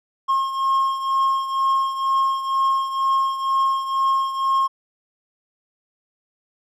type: beating tone pair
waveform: triangle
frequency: 1075 / 1077.1 Hz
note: C6 / C6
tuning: +47 / +50 cents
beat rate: 2.1 Hz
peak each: -17 / -23 dBFS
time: 0.28-4.68 s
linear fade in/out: 20 ms
effects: none